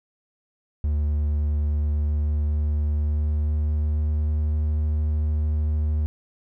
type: tone with pitch glide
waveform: triangle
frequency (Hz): 74.2 to 76.11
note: D2 to D#2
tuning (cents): +18 to -38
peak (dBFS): -18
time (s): 0.84-6.06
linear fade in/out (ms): 0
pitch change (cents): +44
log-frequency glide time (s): 1.69-4.62
effects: none